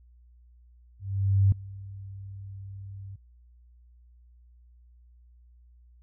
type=tone with ADSR envelope; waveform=sine; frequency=98 Hz; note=G2; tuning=in tune; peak=-16 dBFS; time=0.99-3.16 s; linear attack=530 ms; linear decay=3 ms; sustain=-22 dB; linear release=8 ms; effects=added 60 Hz sine -53 dBFS peak until 6.02 s